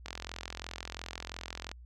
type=click train; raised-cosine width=0.2 ms; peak=-21 dBFS; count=72; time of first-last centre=0.06-1.715 s; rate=42.9 Hz; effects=added 60 Hz sine -48 dBFS peak until 1.85 s